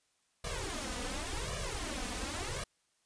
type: noise with flanger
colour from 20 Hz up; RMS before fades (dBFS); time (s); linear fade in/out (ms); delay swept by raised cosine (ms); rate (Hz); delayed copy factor
pink; -38; 0.44-2.64; 5; 1.7 to 4.1; 0.9; +1
effects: white hiss -75 dBFS RMS until 3.05 s + resampled to 22050 Hz